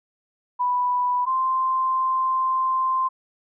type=tone pair in turn; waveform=sine; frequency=987.8 / 1043.7 Hz; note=B5 / C6; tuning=0 / -5 cents; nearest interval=minor second; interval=95 cents; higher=second; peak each=-19 dBFS; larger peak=neither; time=0.59-1.26 / 1.26-3.09 s; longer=second; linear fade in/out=20 ms; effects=none